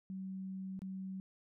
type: tone with dropouts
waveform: sine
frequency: 190 Hz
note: F#3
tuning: 46 cents sharp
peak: -40 dBFS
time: 0.1-1.2 s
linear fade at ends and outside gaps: 0 ms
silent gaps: 0.792-0.819 s
effects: none